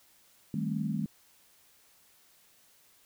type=chord; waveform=sine; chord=A half-diminished seventh; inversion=second; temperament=just; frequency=158.4 / 198 / 220 / 264 Hz; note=Eb3 / G3 / A3 / C4; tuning=+31 / +18 / 0 / +16 cents; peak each=-34 / -34 / -34 / -40 dBFS; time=0.54-1.06 s; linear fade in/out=2 ms; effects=white hiss -63 dBFS RMS until 3.05 s